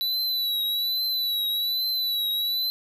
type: tone with vibrato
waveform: square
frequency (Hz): 3951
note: B7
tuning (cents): 0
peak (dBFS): -24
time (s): 0.01-2.7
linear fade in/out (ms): 0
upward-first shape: triangle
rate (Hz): 1.2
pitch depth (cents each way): 61
effects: none

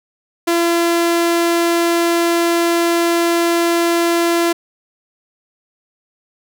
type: tone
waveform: sawtooth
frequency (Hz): 340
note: F4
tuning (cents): -46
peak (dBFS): -9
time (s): 0.47-4.53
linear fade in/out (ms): 10
effects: none

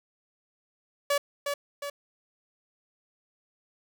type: tone with echo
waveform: sawtooth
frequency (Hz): 571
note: D5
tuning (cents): -49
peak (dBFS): -19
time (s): 1.1-1.18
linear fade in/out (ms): 5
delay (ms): 360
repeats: 2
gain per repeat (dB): -5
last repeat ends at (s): 1.9
effects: none

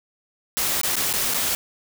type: noise with dropouts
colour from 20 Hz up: white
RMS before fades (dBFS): -23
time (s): 0.57-1.55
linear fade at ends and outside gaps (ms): 0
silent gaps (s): 0.814-0.833 / 0.956-0.966 / 1.128-1.137 / 1.338-1.344
effects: none

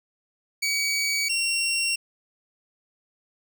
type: tone pair in turn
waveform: 20% pulse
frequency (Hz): 2268 / 2741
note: C#7 / F7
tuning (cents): +39 / -33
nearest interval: minor third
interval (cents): 328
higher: second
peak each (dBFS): -18 / -18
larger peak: neither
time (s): 0.62-1.29 / 1.29-1.96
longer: neither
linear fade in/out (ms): 10
effects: none

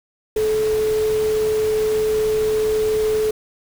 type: tone in noise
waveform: sine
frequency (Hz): 432.2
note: A4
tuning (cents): -31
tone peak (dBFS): -16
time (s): 0.36-3.31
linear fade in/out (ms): 5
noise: pink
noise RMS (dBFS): -32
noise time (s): 0.36-3.31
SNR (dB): +13
effects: none

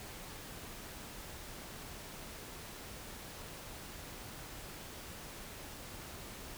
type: silence
effects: pink hiss -48 dBFS RMS until 6.57 s

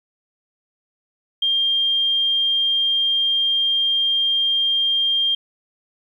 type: tone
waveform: sine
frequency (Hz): 3200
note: G7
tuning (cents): +35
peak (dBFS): -16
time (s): 1.42-5.35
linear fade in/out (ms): 5
effects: 9-bit

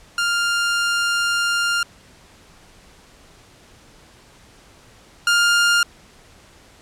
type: tone pair in turn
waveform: sawtooth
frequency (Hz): 1400 / 1405.6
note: F6 / F6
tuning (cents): +4 / +11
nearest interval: unison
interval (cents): 7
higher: second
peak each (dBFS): -14 / -10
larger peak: second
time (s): 0.18-1.83 / 5.27-5.83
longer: first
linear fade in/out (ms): 2
effects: pink hiss -49 dBFS RMS until 6.81 s + low-pass 9000 Hz 12 dB/octave

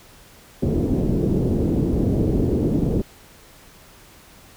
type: low-pass noise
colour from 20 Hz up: white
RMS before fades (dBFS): -20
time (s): 0.62-3.02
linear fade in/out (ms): 10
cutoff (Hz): 370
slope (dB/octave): 24
effects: pink hiss -48 dBFS RMS until 4.56 s

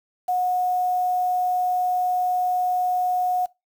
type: tone with quantisation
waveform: sine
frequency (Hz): 728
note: F#5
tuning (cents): -28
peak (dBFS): -19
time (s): 0.28-3.46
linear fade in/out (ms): 10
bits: 7
effects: noise-tail reverb RT60 0.2 s tail -21 dB re dry

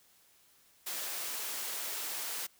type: high-pass noise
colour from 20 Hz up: white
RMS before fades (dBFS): -38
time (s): 0.86-2.47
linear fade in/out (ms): 10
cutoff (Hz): 380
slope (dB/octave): 12
effects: white hiss -65 dBFS RMS until 2.59 s

